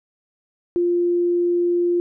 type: tone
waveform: sine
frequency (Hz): 349.2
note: F4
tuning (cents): 0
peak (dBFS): -16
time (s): 0.76-2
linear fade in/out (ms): 0
effects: none